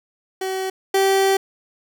30% pulse tone pair in turn, 379.3 / 387.9 Hz, F#4 / G4, +43 / -18 cents, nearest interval unison, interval 39 cents, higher second, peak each -20 / -12 dBFS, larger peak second, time 0.41-0.7 / 0.94-1.37 s, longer second, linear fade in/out 5 ms, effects none

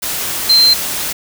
sine tone in noise, 4128 Hz, C8, 24 cents flat, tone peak -6 dBFS, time 0.49-0.74 s, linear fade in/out 10 ms, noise white, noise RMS -20 dBFS, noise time 0.02-1.13 s, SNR +11 dB, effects none

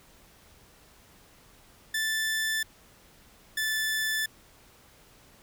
sawtooth tone pair in turn, 1760 / 1751.3 Hz, A6 / A6, 0 / -9 cents, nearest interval unison, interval 9 cents, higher first, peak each -23 dBFS, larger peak neither, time 1.94-2.63 / 3.57-4.26 s, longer neither, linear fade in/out 5 ms, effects pink hiss -57 dBFS RMS until 5.42 s

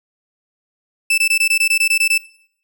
40% pulse tone bursts, 2640 Hz, E7, 2 cents sharp, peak -11 dBFS, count 11, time 1.1-2.179 s, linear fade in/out 5 ms, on 79 ms, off 21 ms, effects noise-tail reverb RT60 0.7 s tail -22 dB re dry

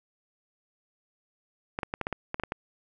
clicks, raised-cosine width 0.5 ms, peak -15 dBFS, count 10, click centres 1.789 / 1.832 / 1.939 / 2.013 / 2.069 / 2.127 / 2.344 / 2.398 / 2.436 / 2.521 s, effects none

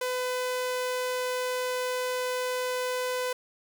sawtooth tone, 503 Hz, B4, 32 cents sharp, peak -24 dBFS, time 0.01-3.33 s, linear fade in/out 5 ms, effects none

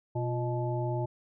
harmonic tone with a mistuned harmonic, 123.47 Hz, B2, in tune, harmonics 1 / 3 / 5 / 7, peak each -30 / -35 / -37 / -38 dBFS, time 0.15-1.06 s, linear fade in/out 10 ms, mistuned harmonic 3, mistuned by -89 cents, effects none

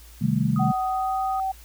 sine chord, A half-diminished seventh, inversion first, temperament equal, 130.81 / 155.56 / 196 / 220 Hz, C3 / Eb3 / G3 / A3, 0 / 0 / 0 / 0 cents, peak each -25 dBFS, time 0.21-0.72 s, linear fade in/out 10 ms
sine tone, 1246 Hz, D#6, 2 cents sharp, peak -30 dBFS, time 0.56-1.4 s, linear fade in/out 2 ms
sine tone with pitch glide, 753 to 766.6 Hz, F#5 to G5, +30 to -39 cents, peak -23 dBFS, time 0.59-1.52 s, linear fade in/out 10 ms, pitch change +31 cents, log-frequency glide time 0.84-1.2 s
effects added 57 Hz sine -45 dBFS peak until 1.64 s + white hiss -51 dBFS RMS until 1.64 s

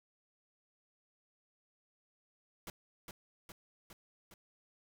pink noise with echo, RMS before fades -45 dBFS, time 2.67-2.7 s, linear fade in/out 2 ms, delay 410 ms, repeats 4, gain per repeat -3 dB, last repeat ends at 4.34 s, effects none

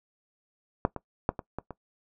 clicks, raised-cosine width 1 ms, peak -8 / -20 / -9 / -21 / -19 / -24 dBFS, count 6, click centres 0.851 / 0.963 / 1.291 / 1.392 / 1.586 / 1.707 s, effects noise-tail reverb RT60 0.1 s tail -19 dB re dry

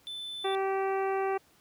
triangle tone, 3520 Hz, A7, in tune, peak -35 dBFS, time 0.07-0.55 s, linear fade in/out 0 ms
harmonic tone, 387.1 Hz, G4, 22 cents flat, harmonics 1 / 2 / 3 / 4 / 5 / 6 / 7, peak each -29 / -32 / -38 / -43 / -44 / -46 / -48 dBFS, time 0.44-1.38 s, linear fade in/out 10 ms
effects pink hiss -63 dBFS RMS until 1.6 s + high-pass 80 Hz 12 dB/octave

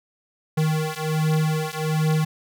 square beating tone pair, 155.56 / 156.86 Hz, D#3 / D#3, 0 / +14 cents, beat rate 1.3 Hz, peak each -24 dBFS, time 0.57-2.25 s, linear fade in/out 10 ms, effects none

